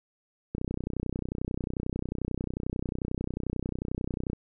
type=click train; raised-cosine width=3 ms; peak=-18 dBFS; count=119; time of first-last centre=0.55-4.332 s; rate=31.2 Hz; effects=none